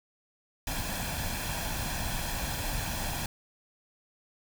pink noise with comb filter, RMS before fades -33 dBFS, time 0.67-3.26 s, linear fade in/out 2 ms, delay 1.2 ms, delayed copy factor +0.6, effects none

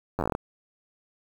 slowing click train, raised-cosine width 1 ms, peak -13 dBFS, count 10, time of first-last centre 0.19-0.351 s, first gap 10 ms, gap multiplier 1.14, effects 7-bit

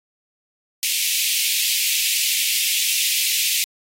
pink high-pass noise, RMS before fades -21 dBFS, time 0.83-3.64 s, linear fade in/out 0 ms, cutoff 2300 Hz, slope 48 dB/octave, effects AAC 48 kbps

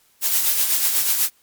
blue noise with tremolo, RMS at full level -17 dBFS, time 0.21-1.3 s, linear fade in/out 50 ms, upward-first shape sine, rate 8.1 Hz, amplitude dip 45%, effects white hiss -59 dBFS RMS until 1.42 s + MP3 96 kbps

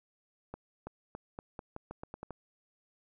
accelerating click train, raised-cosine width 1 ms, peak -27 dBFS, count 11, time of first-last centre 0.54-2.307 s, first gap 330 ms, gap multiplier 0.85, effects none

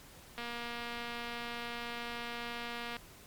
click train, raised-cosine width 0.3 ms, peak -25 dBFS, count 614, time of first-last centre 0.38-2.966 s, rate 237 Hz, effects pink hiss -55 dBFS RMS until 3.26 s + MP3 96 kbps

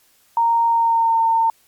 sine tone with pitch glide, 927 to 908.4 Hz, A#5 to A#5, -10 to -45 cents, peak -13 dBFS, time 0.37-1.5 s, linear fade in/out 2 ms, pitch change -35 cents, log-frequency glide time 0.67-1.2 s, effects white hiss -57 dBFS RMS until 1.67 s + MP3 96 kbps

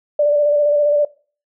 sine tone with vibrato, 587 Hz, D5, 1 cent flat, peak -11 dBFS, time 0.19-1.05 s, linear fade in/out 5 ms, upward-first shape square, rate 15 Hz, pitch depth 20 cents each way, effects noise-tail reverb RT60 0.4 s tail -21 dB re dry

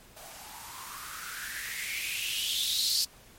violet noise with band-pass filter sweep, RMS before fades -34 dBFS, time 0.16-3.05 s, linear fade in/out 10 ms, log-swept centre 660 to 4700 Hz, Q 6.7, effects pink hiss -55 dBFS RMS until 3.38 s + MP3 64 kbps

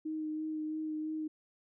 sine tone with vibrato, 310.7 Hz, D#4, 2 cents flat, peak -34 dBFS, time 0.05-1.28 s, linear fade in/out 10 ms, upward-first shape sine, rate 3 Hz, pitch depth 15 cents each way, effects none

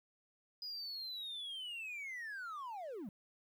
triangle linear sweep, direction down, 4978 to 173.9 Hz, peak -40 dBFS, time 0.62-3.09 s, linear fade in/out 2 ms, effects tanh soft clip ceiling -36 dBFS + 12-bit

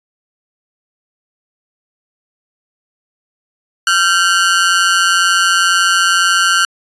sawtooth ring-modulated tone, 1466 Hz, F#6, 16 cents flat, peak -3 dBFS, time 3.87-6.65 s, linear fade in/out 2 ms, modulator 91 Hz, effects resampled to 22050 Hz

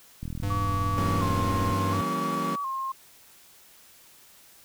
click train, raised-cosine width 5 ms, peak -22 dBFS, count 62, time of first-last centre 0.23-1.721 s, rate 40.9 Hz
square tone with pitch glide, 99.7 to 98.04 Hz, G2 to G2, +30 to +1 cents, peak -28 dBFS, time 0.43-2.01 s, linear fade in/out 0 ms, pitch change -29 cents, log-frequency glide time 0.59-0.74 s
sine tone with vibrato, 1102 Hz, C#6, 11 cents flat, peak -28 dBFS, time 0.5-2.92 s, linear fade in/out 5 ms, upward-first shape square, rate 0.7 Hz, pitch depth 57 cents each way
30% pulse chord, E diminished seventh, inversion none, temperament equal with one note detuned, 164.81 / 191.19 / 233.1 / 277.2 Hz, E3 / G3 / Bb3 / Db4, 0 / -43 / 0 / 0 cents, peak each -32 dBFS, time 0.97-2.56 s, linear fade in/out 10 ms
effects white hiss -54 dBFS RMS until 4.64 s

